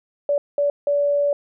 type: tone bursts at uneven times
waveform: sine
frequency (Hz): 575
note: D5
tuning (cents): -37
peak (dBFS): -16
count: 3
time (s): 0.29-0.38 / 0.58-0.7 / 0.87-1.33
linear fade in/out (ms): 2
effects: none